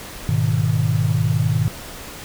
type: chord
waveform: sine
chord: G# minor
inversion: none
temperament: equal with one note detuned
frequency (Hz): 103.83 / 123.47 / 154.94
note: G#2 / B2 / D#3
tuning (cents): 0 / 0 / -7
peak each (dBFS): -20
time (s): 0.29-1.68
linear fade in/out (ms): 0
effects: pink hiss -35 dBFS RMS until 2.24 s